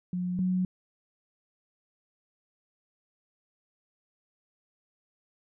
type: tone pair in turn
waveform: sine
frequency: 179.8 / 183.68 Hz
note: F#3 / F#3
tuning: -49 / -12 cents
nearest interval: unison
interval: 37 cents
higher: second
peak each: -28 / -24 dBFS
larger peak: second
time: 0.13-0.39 / 0.39-0.65 s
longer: neither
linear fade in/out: 2 ms
effects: none